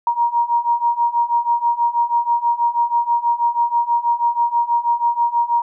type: beating tone pair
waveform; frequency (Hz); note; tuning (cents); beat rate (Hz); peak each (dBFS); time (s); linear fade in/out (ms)
sine; 941 / 947.2; A#5 / A#5; +16 / +27; 6.2; -19 / -17; 0.07-5.62; 2
effects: none